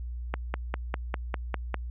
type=click train; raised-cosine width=0.5 ms; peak=-14 dBFS; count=8; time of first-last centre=0.34-1.743 s; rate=4.99 Hz; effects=added 60 Hz sine -33 dBFS peak until 1.9 s + resampled to 8000 Hz